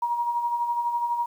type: tone with tremolo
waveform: sine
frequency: 950 Hz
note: A#5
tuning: 33 cents sharp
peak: -21 dBFS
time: 0.02-1.26 s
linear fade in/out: 5 ms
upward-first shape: sine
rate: 12 Hz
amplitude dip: 50%
effects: 9-bit